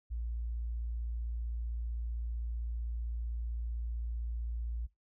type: tone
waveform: sine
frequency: 57.8 Hz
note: A#1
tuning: 14 cents flat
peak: -34 dBFS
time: 0.1-4.87 s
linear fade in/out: 20 ms
effects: noise-tail reverb RT60 0.2 s tail -21 dB re dry